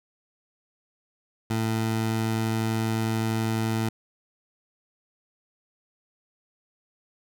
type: tone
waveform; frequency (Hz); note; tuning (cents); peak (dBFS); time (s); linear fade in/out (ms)
20% pulse; 111.6; A2; +25; -19; 1.5-3.89; 5
effects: none